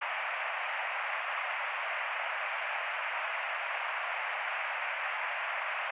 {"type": "band-pass noise", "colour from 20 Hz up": "white", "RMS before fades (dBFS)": -35, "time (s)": [0.01, 5.91], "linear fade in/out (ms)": 10, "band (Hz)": [610, 2600], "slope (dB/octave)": 48, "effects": ["resampled to 8000 Hz"]}